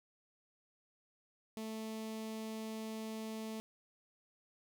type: tone with notch filter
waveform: sawtooth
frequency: 220 Hz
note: A3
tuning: in tune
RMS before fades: -43 dBFS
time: 1.57-3.6 s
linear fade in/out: 0 ms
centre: 1500 Hz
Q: 1.5
effects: none